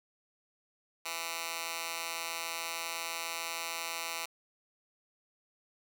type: tone with high-pass filter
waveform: 10% pulse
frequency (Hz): 166.3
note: E3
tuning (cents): +16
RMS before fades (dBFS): -38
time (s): 1.05-4.26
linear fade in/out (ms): 10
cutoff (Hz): 1500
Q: 0.66
effects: none